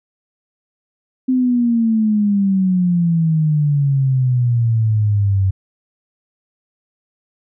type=exponential sweep; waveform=sine; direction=down; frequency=260 to 94.5 Hz; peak=-12 dBFS; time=1.28-5.51 s; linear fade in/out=10 ms; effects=none